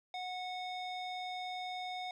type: tone with low-pass filter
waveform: square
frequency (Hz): 733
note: F#5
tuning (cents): -16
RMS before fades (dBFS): -41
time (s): 0.14-2.11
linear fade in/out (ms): 2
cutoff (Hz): 4000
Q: 2.4
effects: 13-bit